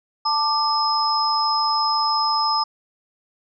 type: tone cluster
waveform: sine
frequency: 884 / 1183 / 5120 Hz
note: A5 / D6 / D#8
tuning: +8 / +12 / +49 cents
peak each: -22 dBFS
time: 0.25-2.64 s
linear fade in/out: 10 ms
effects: none